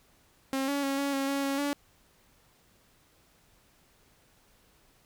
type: tone with pitch steps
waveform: sawtooth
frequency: 268.4 / 282.4 / 274.4 / 280.3 / 273.1 / 277.9 / 275.6 / 286.2 Hz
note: C4 / C#4 / C#4 / C#4 / C#4 / C#4 / C#4 / D4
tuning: +44 / +32 / -17 / +19 / -26 / +4 / -10 / -45 cents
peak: -24 dBFS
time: 0.53-1.73 s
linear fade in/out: 0 ms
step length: 150 ms
effects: pink hiss -64 dBFS RMS until 5.05 s